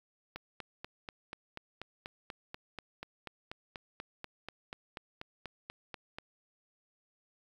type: click train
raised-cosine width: 0.3 ms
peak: -25 dBFS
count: 25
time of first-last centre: 0.36-6.185 s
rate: 4.12 Hz
effects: 9-bit